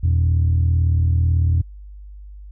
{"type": "tone pair together", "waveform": "sine", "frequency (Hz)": [84.08, 122.2], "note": ["E2", "B2"], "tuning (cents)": [35, -18], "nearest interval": "tritone", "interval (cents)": 647, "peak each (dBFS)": [-13, -20], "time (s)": [0.03, 1.62], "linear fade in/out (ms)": 10, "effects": ["tanh soft clip ceiling -10 dBFS", "added 50 Hz sine -35 dBFS peak until 2.51 s"]}